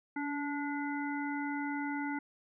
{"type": "harmonic tone with a mistuned harmonic", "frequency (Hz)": 290, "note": "D4", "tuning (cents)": -22, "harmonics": [1, 3, 5, 7], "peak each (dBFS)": [-35, -40, -42, -43], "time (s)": [0.16, 2.19], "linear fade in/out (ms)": 5, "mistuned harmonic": 1, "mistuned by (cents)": -25, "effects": []}